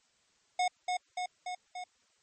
square tone with echo, 727 Hz, F#5, 31 cents flat, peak -27 dBFS, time 0.59-0.68 s, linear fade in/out 5 ms, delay 290 ms, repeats 4, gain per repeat -3 dB, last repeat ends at 1.84 s, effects white hiss -70 dBFS RMS until 2.22 s + MP3 32 kbps

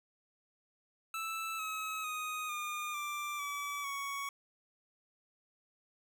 25% pulse tone with pitch steps, 1318.5 / 1282.4 / 1247.4 / 1213.3 / 1180.1 / 1147.8 / 1116.4 Hz, E6 / E6 / D#6 / D#6 / D6 / D6 / C#6, 0 / -48 / +4 / -44 / +8 / -40 / +12 cents, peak -33 dBFS, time 1.14-4.29 s, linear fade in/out 2 ms, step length 450 ms, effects none

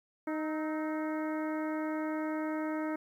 harmonic tone with a mistuned harmonic, 310 Hz, D#4, 6 cents flat, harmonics 1 / 2 / 3 / 4 / 5 / 6 / 7, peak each -33 / -39 / -43 / -45 / -47 / -49 / -50 dBFS, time 0.27-2.96 s, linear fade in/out 5 ms, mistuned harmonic 4, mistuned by +59 cents, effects 11-bit

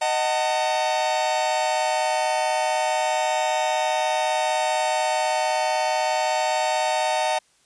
45% pulse chord, D# diminished, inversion none, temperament just, 622.3 / 746.7 / 896 Hz, D#5 / F#5 / A5, 0 / +16 / +31 cents, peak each -25 dBFS, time 0.01-7.39 s, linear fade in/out 10 ms, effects white hiss -61 dBFS RMS until 7.65 s + resampled to 22050 Hz

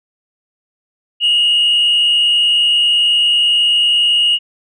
sine tone with frequency modulation, 2876 Hz, F#7, 50 cents flat, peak -8 dBFS, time 1.2-4.39 s, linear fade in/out 50 ms, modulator 70.1 Hz, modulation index 0.84, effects tanh soft clip ceiling -7 dBFS

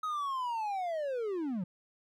triangle linear sweep, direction down, 1276 to 167.9 Hz, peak -30 dBFS, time 0.03-1.64 s, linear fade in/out 5 ms, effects none

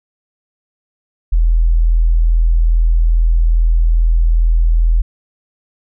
sine tone, 41.2 Hz, E1, in tune, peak -8 dBFS, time 1.32-5.02 s, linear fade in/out 10 ms, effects none

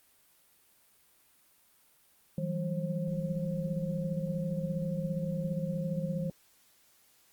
sine tone cluster, 161.3 / 178.5 / 193.5 / 533 Hz, E3 / F3 / G3 / C5, -37 / +38 / -22 / +32 cents, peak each -33 / -38 / -38 / -38 dBFS, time 2.38-6.3 s, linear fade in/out 2 ms, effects white hiss -65 dBFS RMS until 7.32 s + Opus 32 kbps

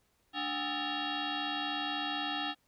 sine tone with frequency modulation, 1244.5 Hz, D#6, in tune, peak -32 dBFS, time 0.33-2.55 s, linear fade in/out 50 ms, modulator 513 Hz, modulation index 5, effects pink hiss -73 dBFS RMS until 2.67 s

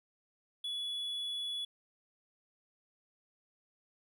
triangle tone, 3405 Hz, G#7, 42 cents sharp, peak -34 dBFS, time 0.64-1.65 s, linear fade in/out 5 ms, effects none

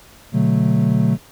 triangle chord, B minor seventh, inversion none, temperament equal, 123.47 / 146.83 / 185 / 220 Hz, B2 / D3 / F#3 / A3, 0 / 0 / 0 / 0 cents, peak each -17 dBFS, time 0.32-1.18 s, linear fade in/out 50 ms, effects pink hiss -46 dBFS RMS until 1.31 s

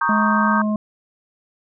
sine chord, Eb dominant seventh, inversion second, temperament equal, 932.3 / 1108.7 / 1244.5 / 1568 Hz, Bb5 / Db6 / Eb6 / G6, 0 / 0 / 0 / 0 cents, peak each -22 dBFS, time 0.01-0.62 s, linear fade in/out 5 ms
harmonic tone, 212.2 Hz, G#3, 38 cents sharp, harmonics 1 / 3 / 5, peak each -18 / -28 / -32 dBFS, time 0.09-0.76 s, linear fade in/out 2 ms
effects none

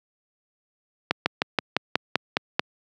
slowing click train, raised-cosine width 0.3 ms, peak -3 dBFS, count 9, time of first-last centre 1.11-2.595 s, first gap 150 ms, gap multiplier 1.06, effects high-pass 150 Hz 12 dB/octave

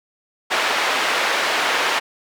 white band-pass noise, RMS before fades -20 dBFS, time 0.5-2 s, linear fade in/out 20 ms, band 480 to 2400 Hz, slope 12 dB/octave, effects none

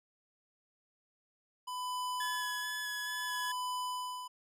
square tone with tremolo, 1000 Hz, B5, 21 cents sharp, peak -35 dBFS, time 1.67-4.28 s, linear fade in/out 10 ms, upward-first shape sine, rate 0.61 Hz, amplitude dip 80%
sawtooth tone with vibrato, 1700 Hz, G#6, 40 cents sharp, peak -33 dBFS, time 2.2-3.52 s, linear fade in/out 5 ms, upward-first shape square, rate 2.3 Hz, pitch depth 11 cents each way
effects resampled to 32000 Hz

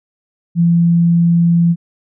sine tone, 170 Hz, F3, 46 cents flat, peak -8 dBFS, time 0.55-1.76 s, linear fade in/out 50 ms, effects none

